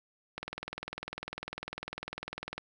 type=click train; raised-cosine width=0.3 ms; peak=-21 dBFS; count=45; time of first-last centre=0.38-2.58 s; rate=20 Hz; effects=none